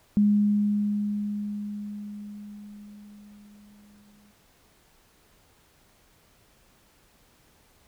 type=tone with exponential decay; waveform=sine; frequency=206.7 Hz; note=G#3; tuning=8 cents flat; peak=-16 dBFS; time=0.17-4.31 s; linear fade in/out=0 ms; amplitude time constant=900 ms; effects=pink hiss -61 dBFS RMS until 7.87 s